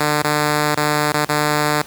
5% pulse tone with dropouts, 149.4 Hz, D3, 30 cents sharp, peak -4 dBFS, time 0-1.82 s, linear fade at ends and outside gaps 5 ms, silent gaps 0.222-0.241 / 0.75-0.771 / 1.122-1.138 / 1.252-1.29 s, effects pink hiss -39 dBFS RMS until 1.86 s + high-pass 80 Hz 12 dB/octave

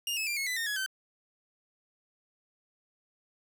sawtooth tone with pitch steps, 2827 / 2592 / 2377 / 2180 / 1999 / 1833.1 / 1680.9 / 1541.4 Hz, F7 / E7 / D7 / C#7 / B6 / A#6 / G#6 / G6, +20 / -30 / +20 / -29 / +20 / -30 / +20 / -30 cents, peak -27 dBFS, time 0.07-0.862 s, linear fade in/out 2 ms, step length 99 ms, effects none

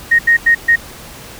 sine tone bursts at uneven times, 1864.7 Hz, A#6, in tune, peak -6 dBFS, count 4, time 0.11-0.19 / 0.27-0.37 / 0.46-0.55 / 0.68-0.76 s, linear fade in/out 10 ms, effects pink hiss -34 dBFS RMS until 1.39 s

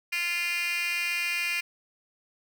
10% pulse tone with high-pass filter, 347.3 Hz, F4, 10 cents flat, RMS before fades -29 dBFS, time 0.12-1.61 s, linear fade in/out 10 ms, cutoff 2500 Hz, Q 5.6, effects none

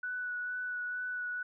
sine tone with vibrato, 1480 Hz, F#6, in tune, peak -34 dBFS, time 0.03-1.43 s, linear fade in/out 5 ms, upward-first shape sine, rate 2.2 Hz, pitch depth 14 cents each way, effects none

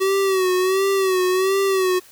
square tone with vibrato, 378.9 Hz, F#4, 41 cents sharp, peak -17 dBFS, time 0-2 s, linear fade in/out 20 ms, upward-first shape sine, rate 1.4 Hz, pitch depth 62 cents each way, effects white hiss -48 dBFS RMS until 2.11 s

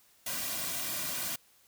white noise with comb filter, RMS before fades -35 dBFS, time 0.26-1.36 s, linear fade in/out 5 ms, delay 2.3 ms, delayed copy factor -0.65, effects white hiss -64 dBFS RMS until 1.67 s

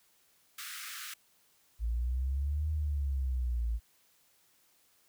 pink high-pass noise, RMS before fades -43 dBFS, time 0.58-1.14 s, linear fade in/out 5 ms, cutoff 1200 Hz, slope 96 dB/octave
sine exponential two-way sweep, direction up then down, 55 to 78 to 55 Hz, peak -29 dBFS, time 1.79-3.8 s, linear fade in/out 50 ms, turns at 2.7 s
effects white hiss -68 dBFS RMS until 5.08 s

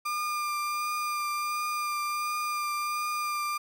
35% pulse tone with vibrato, 1200 Hz, D6, 37 cents sharp, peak -27 dBFS, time 0.05-3.58 s, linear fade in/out 10 ms, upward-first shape triangle, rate 1.4 Hz, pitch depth 18 cents each way, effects none

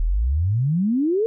sine exponential sweep, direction up, 36.71 to 464.7 Hz, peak -17 dBFS, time 0-1.26 s, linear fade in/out 0 ms, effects none

